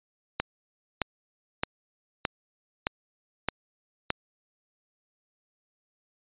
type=click train; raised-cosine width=0.3 ms; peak=-9 dBFS; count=7; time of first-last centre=0.4-4.104 s; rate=1.62 Hz; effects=resampled to 8000 Hz